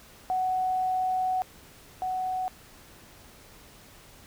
sine tone pair in turn, 744 / 744 Hz, F#5 / F#5, +9 / +9 cents, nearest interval unison, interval 0 cents, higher neither, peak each -24 / -27 dBFS, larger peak first, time 0.3-1.42 / 2.02-2.48 s, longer first, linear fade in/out 0 ms, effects pink hiss -52 dBFS RMS until 4.26 s

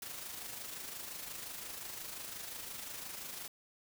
white noise with amplitude modulation, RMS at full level -43 dBFS, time 0.02-3.48 s, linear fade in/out 2 ms, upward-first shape sine, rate 25.7 Hz, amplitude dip 45%, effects none

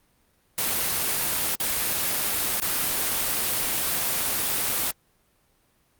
white noise with dropouts, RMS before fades -25 dBFS, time 0.58-4.91 s, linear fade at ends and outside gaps 2 ms, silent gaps 1.553-1.6 / 2.601-2.619 s, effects pink hiss -65 dBFS RMS until 5.99 s + Opus 32 kbps

